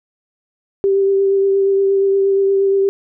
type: tone with vibrato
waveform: sine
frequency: 392 Hz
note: G4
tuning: in tune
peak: -11 dBFS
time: 0.84-2.89 s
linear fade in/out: 0 ms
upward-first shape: triangle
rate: 8.5 Hz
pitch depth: 18 cents each way
effects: none